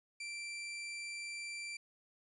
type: tone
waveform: sawtooth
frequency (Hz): 2349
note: D7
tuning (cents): 0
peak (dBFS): -38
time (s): 0.2-1.77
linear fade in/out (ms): 5
effects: resampled to 24000 Hz + 12-bit